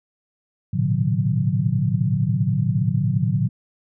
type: tone cluster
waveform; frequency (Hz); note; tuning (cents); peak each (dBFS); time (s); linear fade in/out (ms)
sine; 108.6 / 119.3 / 136.5 / 151.3 / 182.4; A2 / A#2 / C#3 / D#3 / F#3; -22 / +41 / -26 / -48 / -24; -24; 0.73-3.49; 10
effects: none